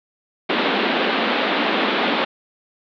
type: band-pass noise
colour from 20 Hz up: pink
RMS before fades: -20 dBFS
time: 0.49-2.25 s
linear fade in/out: 10 ms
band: 210 to 3900 Hz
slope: 48 dB/octave
effects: none